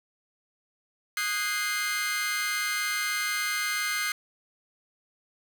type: chord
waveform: sawtooth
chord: Ab dominant seventh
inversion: second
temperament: equal with one note detuned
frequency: 1244.5 / 1480 / 1626.1 / 2093 Hz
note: Eb6 / Gb6 / Ab6 / C7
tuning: 0 / 0 / -37 / 0 cents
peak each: -31 / -31 / -31 / -26 dBFS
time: 1.17-4.12 s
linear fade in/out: 2 ms
effects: none